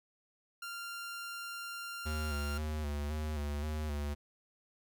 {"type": "tone", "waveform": "sawtooth", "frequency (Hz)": 1390, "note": "F6", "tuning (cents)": -9, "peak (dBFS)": -37, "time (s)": [0.62, 2.58], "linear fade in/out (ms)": 5}
{"type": "tone with vibrato", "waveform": "square", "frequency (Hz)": 74.8, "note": "D2", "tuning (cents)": 32, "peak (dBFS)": -35, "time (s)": [2.05, 4.15], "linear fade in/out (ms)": 20, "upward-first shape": "square", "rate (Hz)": 1.9, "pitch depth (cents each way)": 44}
{"effects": []}